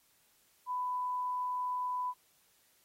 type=tone; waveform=sine; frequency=997 Hz; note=B5; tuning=16 cents sharp; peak=-32 dBFS; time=0.66-2.14 s; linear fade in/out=50 ms; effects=white hiss -69 dBFS RMS until 2.84 s + AAC 48 kbps